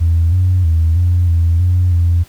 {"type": "tone with pitch steps", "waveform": "sine", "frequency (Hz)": [83.3, 91.3, 81.4, 88, 84, 89.6, 85.7], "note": ["E2", "F#2", "E2", "F2", "E2", "F2", "F2"], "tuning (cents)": [19, -23, -21, 14, 33, 45, -32], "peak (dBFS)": -8, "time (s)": [0, 2.24], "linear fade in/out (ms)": 20, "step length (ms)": 320, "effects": ["tanh soft clip ceiling -5 dBFS", "pink hiss -45 dBFS RMS until 2.28 s"]}